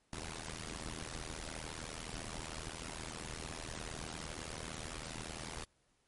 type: noise with amplitude modulation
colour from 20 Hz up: pink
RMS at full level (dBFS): -40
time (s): 0.13-5.64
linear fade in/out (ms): 0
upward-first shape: sine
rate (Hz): 79.6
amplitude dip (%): 100
effects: pink hiss -75 dBFS RMS until 6.07 s + MP3 48 kbps